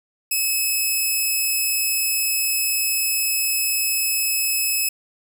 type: tone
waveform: 5% pulse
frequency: 2583 Hz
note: E7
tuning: 36 cents flat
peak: -10 dBFS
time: 0.31-4.89 s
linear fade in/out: 5 ms
effects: none